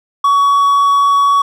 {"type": "tone", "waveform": "triangle", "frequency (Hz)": 1126, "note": "C#6", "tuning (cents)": 27, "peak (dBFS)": -6, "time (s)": [0.24, 1.42], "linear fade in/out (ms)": 5, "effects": []}